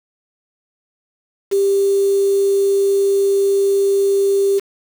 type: tone with quantisation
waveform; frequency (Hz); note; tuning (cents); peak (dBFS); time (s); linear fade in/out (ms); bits
sine; 395.4; G4; +15; -12; 1.51-4.6; 20; 5
effects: none